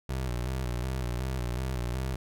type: tone with vibrato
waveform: 25% pulse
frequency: 62.7 Hz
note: B1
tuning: 27 cents sharp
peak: -26 dBFS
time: 0.09-2.16 s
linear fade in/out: 5 ms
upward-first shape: square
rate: 2.7 Hz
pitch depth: 69 cents each way
effects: none